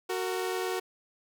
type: tone pair together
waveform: sawtooth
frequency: 371.2 / 459.5 Hz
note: F#4 / A#4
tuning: +6 / -25 cents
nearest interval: major third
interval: 369 cents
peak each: -27 / -31 dBFS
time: 0.09-0.8 s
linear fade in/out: 10 ms
effects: none